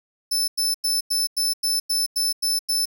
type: tone bursts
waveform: sawtooth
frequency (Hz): 5274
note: E8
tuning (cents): 0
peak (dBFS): -17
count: 10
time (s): 0.31-2.856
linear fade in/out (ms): 10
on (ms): 170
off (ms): 94
effects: 9-bit